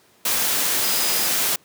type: tone in noise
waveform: sine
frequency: 4978 Hz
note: D#8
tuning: in tune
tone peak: -29 dBFS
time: 0.83-1.27 s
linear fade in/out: 5 ms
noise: white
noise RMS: -21 dBFS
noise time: 0.25-1.56 s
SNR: -11 dB
effects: pink hiss -56 dBFS RMS until 1.64 s + high-pass 150 Hz 12 dB/octave